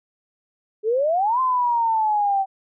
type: exponential two-way sweep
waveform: sine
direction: up then down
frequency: 415.3 to 1044 to 767 Hz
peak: -17 dBFS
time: 0.83-2.46 s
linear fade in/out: 50 ms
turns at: 1.4 s
effects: none